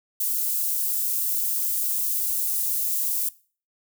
white high-pass noise, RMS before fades -25 dBFS, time 0.2-3.29 s, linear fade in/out 5 ms, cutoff 11000 Hz, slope 12 dB/octave, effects noise-tail reverb RT60 0.4 s tail -20 dB re dry

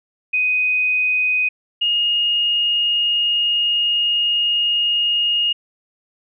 sine tone pair in turn, 2500 / 2855 Hz, D#7 / F7, +8 / +37 cents, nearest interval major second, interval 229 cents, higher second, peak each -15 dBFS, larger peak neither, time 0.33-1.49 / 1.81-5.53 s, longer second, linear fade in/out 10 ms, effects none

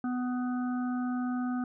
harmonic tone, 249.2 Hz, B3, 16 cents sharp, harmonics 1 / 3 / 5 / 6, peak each -29 / -41 / -43 / -46 dBFS, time 0.04-1.64 s, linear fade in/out 2 ms, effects none

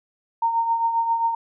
sine tone with tremolo, 920 Hz, A#5, 23 cents flat, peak -16 dBFS, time 0.42-1.35 s, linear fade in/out 5 ms, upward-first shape triangle, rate 7.5 Hz, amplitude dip 60%, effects none

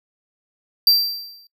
square tone with exponential decay, 4700 Hz, D8, 1 cent sharp, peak -9 dBFS, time 0.87-1.47 s, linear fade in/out 2 ms, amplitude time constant 130 ms, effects noise-tail reverb RT60 0.1 s tail -21 dB re dry

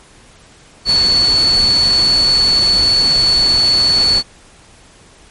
sine tone in noise, 4435 Hz, C#8, in tune, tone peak -9 dBFS, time 0.85-4.23 s, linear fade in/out 50 ms, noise pink, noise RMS -23 dBFS, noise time 0.85-4.23 s, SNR +11 dB, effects pink hiss -44 dBFS RMS until 5.3 s + MP3 48 kbps

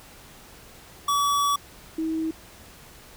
square / sine tone pair in turn, 1140 / 320.5 Hz, C#6 / E4, +48 / -49 cents, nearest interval octave + minor seventh, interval 2197 cents, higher first, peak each -21 / -24 dBFS, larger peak first, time 1.08-1.56 / 1.98-2.31 s, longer first, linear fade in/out 5 ms, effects pink hiss -48 dBFS RMS until 3.16 s

